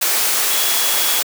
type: tone in noise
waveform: sine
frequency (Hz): 3354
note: G#7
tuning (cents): +16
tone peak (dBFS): -25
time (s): 0.5-1.21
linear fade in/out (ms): 10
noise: white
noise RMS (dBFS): -17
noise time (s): 0.01-1.23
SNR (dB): -11
effects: high-pass 400 Hz 12 dB/octave